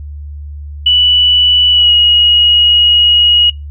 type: tone with pitch glide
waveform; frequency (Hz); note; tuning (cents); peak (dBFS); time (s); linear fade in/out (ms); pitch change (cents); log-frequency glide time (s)
sine; 2960 to 2894; F#7 to F#7; 0 to -39; -5; 0.86-3.5; 5; -39; 1.71-1.92
effects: noise-tail reverb RT60 0.2 s tail -21 dB re dry + added 73 Hz sine -23 dBFS peak until 3.7 s